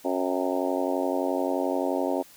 harmonic tone with a mistuned harmonic, 91.6 Hz, F#2, 17 cents flat, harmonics 3 / 4 / 5 / 6 / 7 / 8 / 9 / 10, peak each -29 / -31 / -34 / -31 / -31 / -37 / -36 / -36 dBFS, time 0.04-2.23 s, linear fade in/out 20 ms, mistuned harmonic 9, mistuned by -41 cents, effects white hiss -52 dBFS RMS until 2.36 s

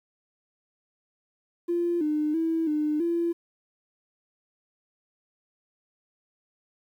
triangle tone with pitch steps, 345.1 / 302.5 / 326.2 / 301.9 / 339.6 Hz, F4 / D#4 / E4 / D4 / F4, -21 / -49 / -18 / +48 / -48 cents, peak -19 dBFS, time 1.68-3.33 s, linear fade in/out 20 ms, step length 330 ms, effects tanh soft clip ceiling -21 dBFS + 10-bit

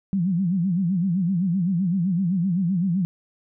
sine tone with vibrato, 181.1 Hz, F#3, 37 cents flat, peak -19 dBFS, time 0.13-3.05 s, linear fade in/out 0 ms, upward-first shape sine, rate 7.8 Hz, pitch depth 160 cents each way, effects none

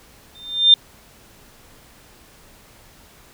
sine tone with exponential growth, 3600 Hz, A7, 39 cents sharp, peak -4 dBFS, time 0.35-0.74 s, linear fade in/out 2 ms, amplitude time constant 84 ms, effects pink hiss -49 dBFS RMS until 3.33 s

